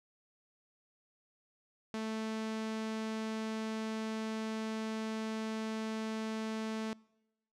sawtooth tone, 220 Hz, A3, in tune, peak -32 dBFS, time 1.94-6.93 s, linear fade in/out 0 ms, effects noise-tail reverb RT60 0.9 s tail -25 dB re dry + low-pass 7000 Hz 12 dB/octave

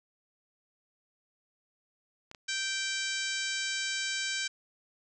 clicks, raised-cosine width 0.2 ms, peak -28 dBFS, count 2, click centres 2.314 / 2.348 s
harmonic tone, 780 Hz, G5, 9 cents flat, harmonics 2 / 3 / 4 / 5 / 6 / 7 / 8 / 9 / 10, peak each -36 / -38 / -39 / -40 / -41 / -41 / -42 / -43 / -43 dBFS, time 2.48-4.48 s, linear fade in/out 10 ms
effects none

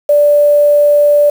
sine tone with quantisation, 585 Hz, D5, 7 cents flat, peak -5 dBFS, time 0.09-1.3 s, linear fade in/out 5 ms, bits 5, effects none

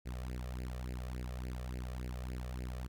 sawtooth tone with flanger, 62.4 Hz, B1, 19 cents sharp, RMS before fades -41 dBFS, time 0.05-2.88 s, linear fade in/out 20 ms, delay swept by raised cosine 0.41 to 1.71 ms, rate 3.5 Hz, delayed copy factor +0.85, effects none

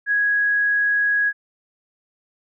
sine tone, 1661.2 Hz, G#6, in tune, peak -16 dBFS, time 0.06-1.33 s, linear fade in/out 50 ms, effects none

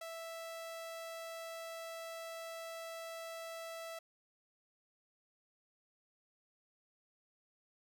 sawtooth tone, 659.3 Hz, E5, in tune, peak -40 dBFS, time 0.01-3.99 s, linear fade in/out 5 ms, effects none

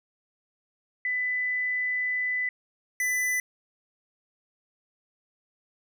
sine / square tone pair in turn, 1998 / 1998 Hz, B6 / B6, +20 / +20 cents, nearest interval unison, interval 0 cents, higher neither, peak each -25 dBFS, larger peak neither, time 1.05-2.49 / 3-3.4 s, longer first, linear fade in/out 2 ms, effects none

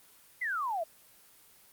sine exponential sweep, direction down, 2091 to 622.3 Hz, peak -30 dBFS, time 0.41-0.84 s, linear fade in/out 10 ms, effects white hiss -59 dBFS RMS until 1.72 s + Opus 24 kbps

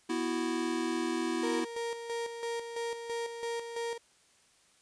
square chord, B suspended fourth, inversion none, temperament equal with one note detuned, 246.2 / 329.6 / 370 Hz, B3 / E4 / F#4, -5 / 0 / 0 cents, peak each -37 / -33 / -38 dBFS, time 0.09-1.65 s, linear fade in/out 10 ms
35% pulse tone with tremolo, 466.2 Hz, A#4, in tune, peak -31 dBFS, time 1.43-3.98 s, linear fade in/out 5 ms, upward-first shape square, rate 3 Hz, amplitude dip 55%
effects white hiss -65 dBFS RMS until 4.81 s + resampled to 22050 Hz

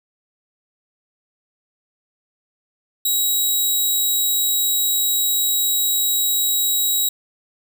10% pulse tone, 3849 Hz, B7, 45 cents flat, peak -9 dBFS, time 3.05-7.09 s, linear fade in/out 5 ms, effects none

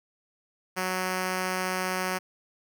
5% pulse tone, 185.1 Hz, F#3, 1 cent sharp, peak -16 dBFS, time 0.76-2.19 s, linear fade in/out 20 ms, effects none

